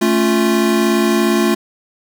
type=chord; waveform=square; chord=A augmented; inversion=none; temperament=equal; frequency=220 / 277.2 / 349.2 Hz; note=A3 / C#4 / E#4; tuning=0 / 0 / 0 cents; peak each=-16 / -21 / -16 dBFS; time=0.01-1.55 s; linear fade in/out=10 ms; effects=none